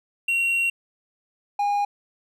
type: tone pair in turn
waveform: triangle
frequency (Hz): 2744 / 815.8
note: F7 / G#5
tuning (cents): -31 / -31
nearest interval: octave + major sixth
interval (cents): 2100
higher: first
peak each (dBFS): -18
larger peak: neither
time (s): 0.28-0.7 / 1.59-1.85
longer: first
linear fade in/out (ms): 5
effects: none